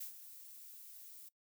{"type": "noise with ADSR envelope", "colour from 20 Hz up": "violet", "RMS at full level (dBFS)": -43, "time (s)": [0, 1.29], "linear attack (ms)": 11, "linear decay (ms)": 110, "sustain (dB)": -11, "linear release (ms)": 10, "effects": ["noise-tail reverb RT60 0.1 s tail -20 dB re dry"]}